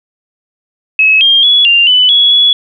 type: tone with pitch steps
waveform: sine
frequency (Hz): 2574 / 3210 / 3386 / 2790 / 2996 / 3364 / 3386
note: E7 / G7 / G#7 / F7 / F#7 / G#7 / G#7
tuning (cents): -42 / +40 / +33 / -2 / +21 / +22 / +33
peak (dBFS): -4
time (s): 0.99-2.53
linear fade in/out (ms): 2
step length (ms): 220
effects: none